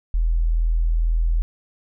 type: tone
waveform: sine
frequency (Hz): 41.1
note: E1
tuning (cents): -4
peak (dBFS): -16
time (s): 0.14-1.42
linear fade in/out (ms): 0
effects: none